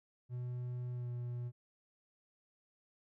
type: tone with pitch glide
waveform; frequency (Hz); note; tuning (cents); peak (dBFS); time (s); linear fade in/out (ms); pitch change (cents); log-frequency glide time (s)
triangle; 123.47 to 121.49; B2 to B2; 0 to -28; -36; 0.29-1.52; 50; -28; 0.92-1.09
effects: none

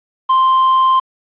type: tone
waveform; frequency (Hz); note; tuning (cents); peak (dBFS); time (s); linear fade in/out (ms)
triangle; 1046.5; C6; 0; -7; 0.29-1; 10
effects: resampled to 8000 Hz + 7-bit

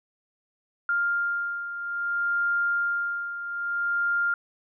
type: beating tone pair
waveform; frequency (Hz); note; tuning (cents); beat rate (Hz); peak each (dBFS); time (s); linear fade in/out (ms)
sine; 1400 / 1400.6; F6 / F6; +4 / +5; 0.6; -25 / -31; 0.89-4.34; 2
effects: none

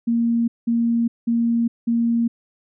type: tone bursts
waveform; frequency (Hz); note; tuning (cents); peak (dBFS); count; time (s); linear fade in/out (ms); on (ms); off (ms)
sine; 233.1; A#3; 0; -16; 4; 0.07-2.28; 10; 410; 190
effects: none

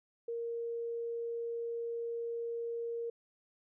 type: tone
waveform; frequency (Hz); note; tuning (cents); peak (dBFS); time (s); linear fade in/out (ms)
sine; 466.2; A#4; 0; -35; 0.28-3.1; 5
effects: none

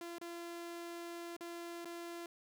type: tone with dropouts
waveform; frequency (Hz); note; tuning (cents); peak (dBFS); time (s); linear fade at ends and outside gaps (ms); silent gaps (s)
sawtooth; 341.9; F4; -37; -40; 0.01-2.26; 2; 0.184-0.213 / 1.366-1.408 / 1.847-1.854
effects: none

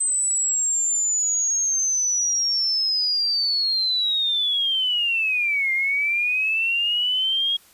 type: linear two-way sweep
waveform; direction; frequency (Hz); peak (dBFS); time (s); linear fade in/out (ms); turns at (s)
sine; down then up; 8190 to 2100 to 3292; -19; 0-7.57; 10; 5.72
effects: white hiss -53 dBFS RMS until 7.73 s + resampled to 32000 Hz

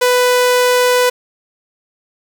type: tone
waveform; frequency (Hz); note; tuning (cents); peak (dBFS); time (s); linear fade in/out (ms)
sawtooth; 496.3; B4; +8; -6; 0.01-1.1; 10
effects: none

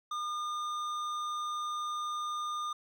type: tone with hard clipping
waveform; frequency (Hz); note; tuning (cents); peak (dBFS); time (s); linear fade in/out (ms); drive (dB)
sine; 1212; D#6; -46; -35; 0.11-2.73; 5; 10
effects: none

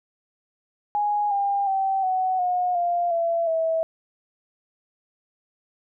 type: tone with pitch steps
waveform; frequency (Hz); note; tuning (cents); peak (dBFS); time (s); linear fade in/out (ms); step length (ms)
sine; 829 / 800.8 / 773.5 / 747.1 / 721.7 / 697.1 / 673.4 / 650.4; G#5 / G5 / G5 / F#5 / F#5 / F5 / E5 / E5; -3 / +37 / -23 / +17 / -43 / -3 / +37 / -23; -20; 0.95-3.83; 0; 360
effects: none

